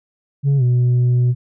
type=tone with pitch glide; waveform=sine; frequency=140 to 123.29 Hz; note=C#3 to B2; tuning=+18 to -3 cents; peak=-9 dBFS; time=0.43-1.35 s; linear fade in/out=50 ms; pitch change=-221 cents; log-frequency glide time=0.57-0.63 s; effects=tanh soft clip ceiling -11 dBFS

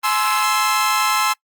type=chord; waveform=sawtooth; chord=Ab augmented; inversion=none; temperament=equal with one note detuned; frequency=847.6 / 1046.5 / 1318.5 Hz; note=Ab5 / C6 / E6; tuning=+35 / 0 / 0 cents; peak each=-19 / -16 / -16 dBFS; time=0.03-1.34 s; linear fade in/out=20 ms; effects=noise-tail reverb RT60 0.1 s tail -24 dB re dry + Opus 32 kbps

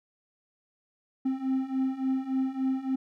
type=beating tone pair; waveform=triangle; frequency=261.5 / 265 Hz; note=C4 / C4; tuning=-1 / +22 cents; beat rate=3.5 Hz; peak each=-29 / -26 dBFS; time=1.25-2.96 s; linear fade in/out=10 ms; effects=none

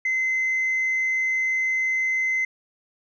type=tone; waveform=sine; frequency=2057 Hz; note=C7; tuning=30 cents flat; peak=-19 dBFS; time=0.05-2.45 s; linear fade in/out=5 ms; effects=tanh soft clip ceiling -18 dBFS

